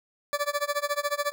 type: tone with tremolo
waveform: 20% pulse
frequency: 580 Hz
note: D5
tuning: 22 cents flat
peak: -18 dBFS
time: 0.33-1.32 s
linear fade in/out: 0 ms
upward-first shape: sine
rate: 14 Hz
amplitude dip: 95%
effects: none